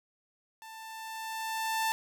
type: tone with level ramp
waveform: sawtooth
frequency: 888 Hz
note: A5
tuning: 16 cents sharp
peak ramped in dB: -42 to -23 dBFS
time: 0.62-1.92 s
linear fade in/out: 0 ms
effects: none